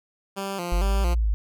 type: tone with vibrato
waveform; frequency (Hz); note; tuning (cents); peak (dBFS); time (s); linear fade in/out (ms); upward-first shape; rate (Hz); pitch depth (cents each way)
10% pulse; 185; F#3; 0; -20; 0.36-1.15; 20; square; 2.2; 100
type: exponential two-way sweep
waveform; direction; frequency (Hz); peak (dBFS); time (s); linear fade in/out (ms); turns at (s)
sine; up then down; 46.25 to 59.3 to 50.3; -19; 0.72-1.34; 0; 1.11
effects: none